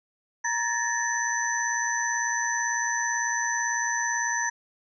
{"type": "tone cluster", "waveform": "sine", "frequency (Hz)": [944, 1719, 1837, 6010], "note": ["A#5", "A6", "A#6", "F#8"], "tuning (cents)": [22, -41, -26, 26], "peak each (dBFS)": -30, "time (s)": [0.44, 4.5], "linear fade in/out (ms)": 10, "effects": []}